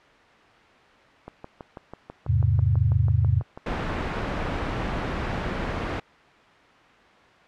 click train, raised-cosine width 1 ms, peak -23 dBFS, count 23, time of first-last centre 1.28-4.887 s, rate 6.1 Hz
sine chord, E augmented, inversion none, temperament equal, 82.41 / 103.83 / 130.81 Hz, E2 / G#2 / B#2, 0 / 0 / 0 cents, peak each -23 / -21 / -23 dBFS, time 2.26-3.43 s, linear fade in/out 50 ms
pink noise, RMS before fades -27 dBFS, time 3.66-6 s, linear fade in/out 5 ms
effects white hiss -52 dBFS RMS until 7.47 s + low-pass 2000 Hz 12 dB/octave

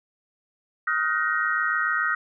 sine tone cluster, 1262 / 1421 / 1528 / 1876 Hz, D#6 / F6 / G6 / A#6, +24 / +30 / -45 / +11 cents, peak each -27 dBFS, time 0.87-2.15 s, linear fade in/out 5 ms, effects none

